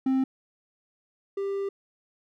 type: tone pair in turn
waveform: triangle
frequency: 263.8 / 395.3 Hz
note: C4 / G4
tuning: +14 / +15 cents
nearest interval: perfect fifth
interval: 701 cents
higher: second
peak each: -19 / -25 dBFS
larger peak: first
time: 0.06-0.24 / 1.37-1.69 s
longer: second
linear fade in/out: 5 ms
effects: none